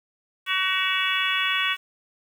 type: harmonic tone with a mistuned harmonic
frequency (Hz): 376.7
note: F#4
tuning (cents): +31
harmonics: 3 / 4 / 5 / 6 / 7 / 8 / 9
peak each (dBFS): -29 / -29 / -29 / -29 / -29 / -29 / -29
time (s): 0.46-1.77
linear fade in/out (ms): 50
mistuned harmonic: 8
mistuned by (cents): -73
effects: 8-bit